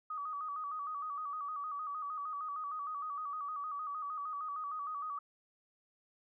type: tone with vibrato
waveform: sine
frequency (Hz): 1195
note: D6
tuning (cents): +30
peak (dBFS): -37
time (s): 0.1-5.19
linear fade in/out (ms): 5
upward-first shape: square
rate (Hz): 6.5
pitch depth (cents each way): 76
effects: none